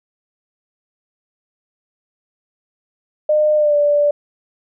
sine tone with pitch glide, 607 to 584.6 Hz, D#5 to D5, -43 to -8 cents, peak -11 dBFS, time 3.29-4.11 s, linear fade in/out 5 ms, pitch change -65 cents, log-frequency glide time 3.56-3.76 s, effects none

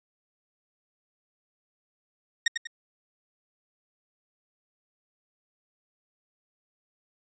sawtooth tone with echo, 1862 Hz, A#6, 2 cents flat, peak -15 dBFS, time 2.46-2.48 s, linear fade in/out 5 ms, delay 96 ms, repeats 2, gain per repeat -8 dB, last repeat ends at 2.672 s, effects resampled to 16000 Hz

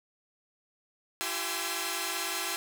5% pulse tone cluster, 337.2 / 387.3 / 834 / 1044 / 1333 Hz, E4 / G4 / G#5 / C6 / E6, +39 / -21 / +7 / -4 / +19 cents, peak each -26 dBFS, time 1.21-2.56 s, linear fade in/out 0 ms, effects none

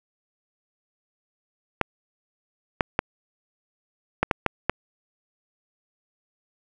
clicks, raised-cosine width 0.5 ms, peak -4 dBFS, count 7, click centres 1.813 / 2.808 / 2.991 / 4.23 / 4.312 / 4.463 / 4.696 s, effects none

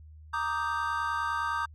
triangle chord, Eb major seventh, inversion second, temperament equal, 932.3 / 1174.7 / 1244.5 / 1568 Hz, Bb5 / D6 / Eb6 / G6, 0 / 0 / 0 / 0 cents, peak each -32 dBFS, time 0.33-1.66 s, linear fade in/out 10 ms, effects added 77 Hz sine -47 dBFS peak until 1.74 s

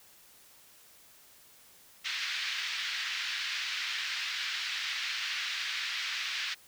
pink band-pass noise, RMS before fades -35 dBFS, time 2.04-6.55 s, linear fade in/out 20 ms, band 1700 to 4800 Hz, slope 24 dB/octave, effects white hiss -58 dBFS RMS until 6.67 s

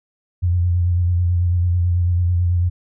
sine tone with vibrato, 88 Hz, F2, 14 cents sharp, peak -14 dBFS, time 0.42-2.7 s, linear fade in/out 20 ms, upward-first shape sine, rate 9.1 Hz, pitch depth 36 cents each way, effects none

